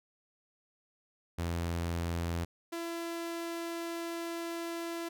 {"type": "tone pair in turn", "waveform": "sawtooth", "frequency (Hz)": [84.9, 336.6], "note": ["F2", "E4"], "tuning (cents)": [-48, 36], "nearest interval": "2 octaves", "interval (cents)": 2384, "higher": "second", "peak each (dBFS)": [-28, -32], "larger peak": "first", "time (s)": [[1.38, 2.45], [2.72, 5.09]], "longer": "second", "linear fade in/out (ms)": 10, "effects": []}